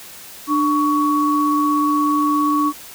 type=tone pair together; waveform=sine; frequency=297.2 / 1121 Hz; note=D4 / C#6; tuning=+21 / +19 cents; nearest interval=octave + major seventh; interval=2298 cents; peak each=-17 dBFS; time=0.47-2.73 s; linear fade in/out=50 ms; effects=white hiss -38 dBFS RMS until 2.94 s